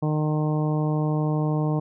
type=harmonic tone; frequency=152.7 Hz; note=D#3; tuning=32 cents flat; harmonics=1 / 2 / 3 / 4 / 5 / 6 / 7; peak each=-22 / -28 / -32 / -34 / -36 / -38 / -39 dBFS; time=0.02-1.8 s; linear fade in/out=10 ms; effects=none